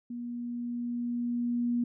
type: tone with level ramp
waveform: sine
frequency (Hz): 240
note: B3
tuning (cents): -49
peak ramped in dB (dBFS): -35 to -25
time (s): 0.1-1.84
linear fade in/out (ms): 5
effects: none